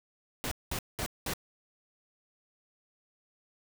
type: noise bursts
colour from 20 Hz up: pink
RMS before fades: -34 dBFS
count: 4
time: 0.44-1.336 s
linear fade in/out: 0 ms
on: 74 ms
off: 200 ms
effects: none